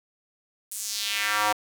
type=tone with high-pass filter sweep; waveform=square; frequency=105.5 Hz; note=G#2; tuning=28 cents sharp; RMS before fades=-27 dBFS; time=0.71-1.53 s; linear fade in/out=10 ms; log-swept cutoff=10000 to 770 Hz; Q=1.9; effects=8-bit